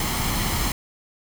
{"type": "noise with comb filter", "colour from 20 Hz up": "pink", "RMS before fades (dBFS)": -24, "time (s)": [0, 0.72], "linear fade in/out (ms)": 2, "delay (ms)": 0.96, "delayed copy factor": 0.5, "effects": []}